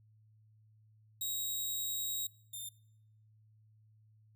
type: tone pair in turn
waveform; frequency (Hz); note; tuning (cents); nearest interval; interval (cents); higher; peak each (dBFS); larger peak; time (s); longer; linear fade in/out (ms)
5% pulse; 3810 / 3611; A#7 / A7; +37 / +44; minor second; 93; first; -27 / -34; first; 1.21-2.27 / 2.53-2.69; first; 5
effects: noise-tail reverb RT60 0.8 s tail -23 dB re dry + added 108 Hz sine -62 dBFS peak until 4.35 s